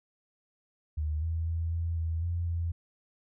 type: tone with pitch steps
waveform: sine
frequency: 76.4 / 81.9 / 82.7 / 83.7 / 81.8 / 85.9 / 84.5 Hz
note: D#2 / E2 / E2 / E2 / E2 / F2 / E2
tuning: -31 / -11 / +6 / +27 / -13 / -28 / +43 cents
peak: -28 dBFS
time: 0.97-2.72 s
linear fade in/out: 10 ms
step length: 250 ms
effects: none